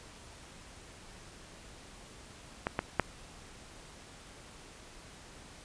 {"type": "clicks", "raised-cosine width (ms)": 0.5, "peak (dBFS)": [-15, -14, -9], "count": 3, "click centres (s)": [2.669, 2.791, 2.997], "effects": ["pink hiss -52 dBFS RMS until 5.64 s", "resampled to 22050 Hz"]}